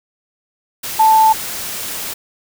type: tone in noise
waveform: sine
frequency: 880 Hz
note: A5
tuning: in tune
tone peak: -7 dBFS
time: 0.99-1.33 s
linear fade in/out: 10 ms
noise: white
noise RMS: -25 dBFS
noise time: 0.83-2.14 s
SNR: +15 dB
effects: none